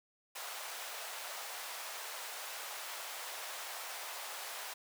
pink high-pass noise, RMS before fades -44 dBFS, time 0.35-4.74 s, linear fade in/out 10 ms, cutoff 620 Hz, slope 24 dB/octave, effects none

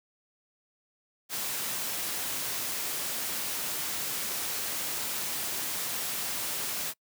white noise, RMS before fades -33 dBFS, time 1.29-6.94 s, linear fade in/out 50 ms, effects noise-tail reverb RT60 0.1 s tail -25 dB re dry + high-pass 100 Hz 12 dB/octave

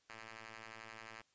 5% pulse ring-modulated tone, 111.1 Hz, A2, 17 cents sharp, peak -36 dBFS, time 0.09-1.22 s, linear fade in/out 10 ms, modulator 1450 Hz, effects white hiss -75 dBFS RMS until 1.34 s + resampled to 16000 Hz

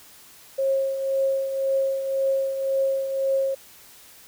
sine tone with tremolo, 540 Hz, C#5, 45 cents flat, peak -18 dBFS, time 0.58-3.55 s, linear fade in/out 10 ms, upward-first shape triangle, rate 1.9 Hz, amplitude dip 60%, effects white hiss -49 dBFS RMS until 4.27 s

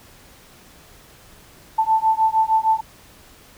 sine beating tone pair, 880 / 886.5 Hz, A5 / A5, 0 / +13 cents, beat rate 6.5 Hz, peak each -18 dBFS, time 1.78-2.81 s, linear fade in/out 10 ms, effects pink hiss -48 dBFS RMS until 3.57 s

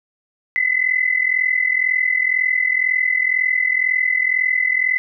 sine tone pair together, 2001 / 2043 Hz, B6 / C7, +22 / -42 cents, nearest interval unison, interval 36 cents, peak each -18 dBFS, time 0.56-4.98 s, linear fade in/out 0 ms, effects none

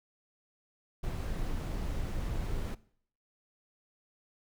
brown noise, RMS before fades -34 dBFS, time 1.03-2.75 s, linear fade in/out 10 ms, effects noise-tail reverb RT60 0.6 s tail -20 dB re dry

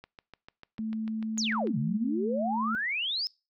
click train, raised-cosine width 0.3 ms, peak -30 dBFS, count 12, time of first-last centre 0.04-1.672 s, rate 6.74 Hz
sine tone with pitch glide, 220 to 221.4 Hz, A3 to A3, 0 to +11 cents, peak -30 dBFS, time 0.79-2.75 s, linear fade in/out 0 ms, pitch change +11 cents, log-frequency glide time 1.77-2.04 s
sine exponential two-way sweep, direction down then up, 7070 to 130.81 to 5280 Hz, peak -28 dBFS, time 1.38-3.27 s, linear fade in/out 0 ms, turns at 1.78 s
effects noise-tail reverb RT60 0.3 s tail -25 dB re dry

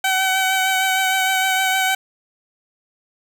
15% pulse tone with vibrato, 759 Hz, F#5, 44 cents sharp, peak -10 dBFS, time 0.04-1.95 s, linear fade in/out 5 ms, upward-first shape triangle, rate 6.5 Hz, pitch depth 24 cents each way, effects none

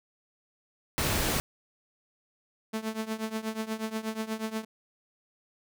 pink noise, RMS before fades -28 dBFS, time 0.98-1.4 s, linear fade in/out 0 ms
sawtooth tone with tremolo, 220 Hz, A3, in tune, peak -24 dBFS, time 2.73-4.65 s, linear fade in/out 10 ms, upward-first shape triangle, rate 8.3 Hz, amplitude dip 90%
effects none

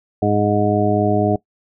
harmonic tone, 103.83 Hz, G#2, in tune, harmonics 1 / 2 / 3 / 4 / 6 / 7, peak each -21 / -21 / -21 / -21 / -21 / -21 dBFS, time 0.22-1.36 s, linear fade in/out 5 ms, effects noise-tail reverb RT60 0.1 s tail -20 dB re dry

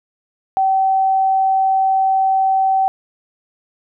sine tone, 768 Hz, G5, 36 cents flat, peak -12 dBFS, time 0.57-2.88 s, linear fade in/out 0 ms, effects none

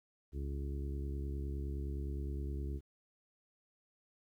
harmonic tone, 69.7 Hz, C#2, 10 cents sharp, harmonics 1 / 2 / 3 / 4 / 5 / 6, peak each -37 / -46 / -53 / -50 / -49 / -53 dBFS, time 0.32-2.81 s, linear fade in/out 50 ms, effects 12-bit

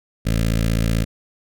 15% pulse tone with notch filter, 55.8 Hz, A1, 25 cents sharp, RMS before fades -19 dBFS, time 0.25-1.05 s, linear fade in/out 20 ms, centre 910 Hz, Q 0.88, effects none

